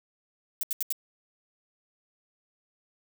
violet noise bursts, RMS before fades -29 dBFS, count 4, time 0.61-0.925 s, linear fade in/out 0 ms, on 21 ms, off 77 ms, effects none

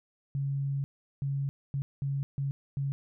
sine tone bursts at uneven times, 138.7 Hz, C#3, 1 cent sharp, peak -28 dBFS, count 6, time 0.35-0.84 / 1.22-1.49 / 1.74-1.82 / 2.02-2.23 / 2.38-2.51 / 2.77-2.92 s, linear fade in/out 0 ms, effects none

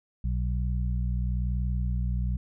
harmonic tone, 61 Hz, B1, 21 cents flat, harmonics 1 / 2 / 3, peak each -26 / -32 / -36 dBFS, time 0.24-2.37 s, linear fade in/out 5 ms, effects none

